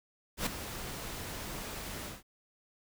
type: noise with ADSR envelope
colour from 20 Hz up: pink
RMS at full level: -30 dBFS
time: 0.37-2.23 s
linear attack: 94 ms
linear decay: 6 ms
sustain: -11 dB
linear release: 170 ms
effects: none